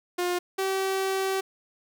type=tone pair in turn; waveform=sawtooth; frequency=355.6 / 384.3 Hz; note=F4 / G4; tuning=+31 / -34 cents; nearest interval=minor second; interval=135 cents; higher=second; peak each=-21 dBFS; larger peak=neither; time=0.18-0.39 / 0.58-1.41 s; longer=second; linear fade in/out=10 ms; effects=none